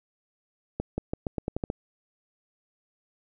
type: accelerating click train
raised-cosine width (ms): 2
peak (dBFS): -15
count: 9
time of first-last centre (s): 0.8-1.701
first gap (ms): 180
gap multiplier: 0.86
effects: none